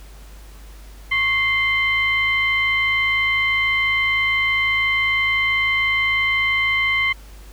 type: tone with frequency modulation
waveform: sine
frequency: 2090 Hz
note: C7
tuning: 2 cents flat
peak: -16 dBFS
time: 1.11-7.13 s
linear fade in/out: 10 ms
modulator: 993 Hz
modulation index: 0.61
effects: added 50 Hz sine -38 dBFS peak until 7.52 s + pink hiss -48 dBFS RMS until 7.52 s